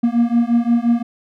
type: beating tone pair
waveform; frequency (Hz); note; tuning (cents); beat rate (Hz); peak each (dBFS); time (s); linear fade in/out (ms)
triangle; 233.1 / 238.8; A#3 / A#3; 0 / +42; 5.7; -14; 0.03-1.03; 10
effects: none